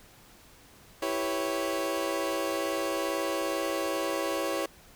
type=chord; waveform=30% pulse; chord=C# half-diminished seventh; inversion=first; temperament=equal; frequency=329.6 / 392 / 493.9 / 554.4 Hz; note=E4 / G4 / B4 / C#5; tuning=0 / 0 / 0 / 0 cents; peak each=-31 / -33 / -35 / -29 dBFS; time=1.02-4.66 s; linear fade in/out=5 ms; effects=pink hiss -55 dBFS RMS until 4.95 s